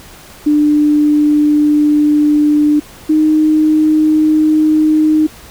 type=tone pair in turn; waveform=sine; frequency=297.7 / 309.2 Hz; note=D4 / D#4; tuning=+24 / -11 cents; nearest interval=minor second; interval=65 cents; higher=second; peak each=-7 dBFS; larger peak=neither; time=0.46-2.8 / 3.09-5.27 s; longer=first; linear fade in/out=10 ms; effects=pink hiss -37 dBFS RMS until 5.5 s